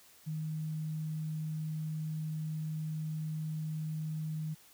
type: tone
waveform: sine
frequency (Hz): 156.1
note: D#3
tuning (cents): +6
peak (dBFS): -34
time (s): 0.26-4.55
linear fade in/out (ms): 20
effects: white hiss -60 dBFS RMS until 4.73 s